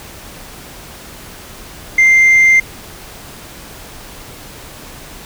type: tone with tanh clipping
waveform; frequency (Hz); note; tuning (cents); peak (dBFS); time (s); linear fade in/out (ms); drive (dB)
sine; 2093; C7; 0; -6; 1.98-2.6; 5; 1
effects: pink hiss -34 dBFS RMS until 5.25 s